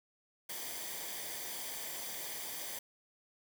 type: noise with comb filter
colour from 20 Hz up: white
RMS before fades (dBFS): -42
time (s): 0.49-2.79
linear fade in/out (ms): 5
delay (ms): 0.74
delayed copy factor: -0.6
effects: none